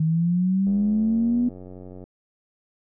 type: linear sweep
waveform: sine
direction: up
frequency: 155.56 to 246.9 Hz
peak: -18 dBFS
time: 0-1.49 s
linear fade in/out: 5 ms
type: click train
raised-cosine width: 2 ms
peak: -28 dBFS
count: 127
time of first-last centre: 0.67-2.04 s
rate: 92 Hz
effects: none